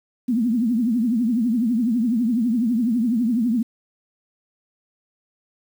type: tone with vibrato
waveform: sine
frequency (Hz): 233.6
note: A#3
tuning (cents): +4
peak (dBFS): -17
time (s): 0.28-3.63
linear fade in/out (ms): 10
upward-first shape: triangle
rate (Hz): 12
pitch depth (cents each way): 190
effects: 8-bit